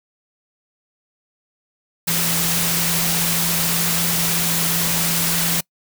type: tone in noise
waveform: sine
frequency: 168.5 Hz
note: E3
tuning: 38 cents sharp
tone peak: -25 dBFS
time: 2.07-5.61 s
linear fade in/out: 10 ms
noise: white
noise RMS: -20 dBFS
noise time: 2.07-5.61 s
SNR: -8 dB
effects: noise-tail reverb RT60 0.1 s tail -26 dB re dry